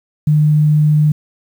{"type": "tone", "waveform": "sine", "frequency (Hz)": 151.2, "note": "D#3", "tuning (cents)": -49, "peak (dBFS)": -8, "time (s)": [0.27, 1.12], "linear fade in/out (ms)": 5, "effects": ["7-bit"]}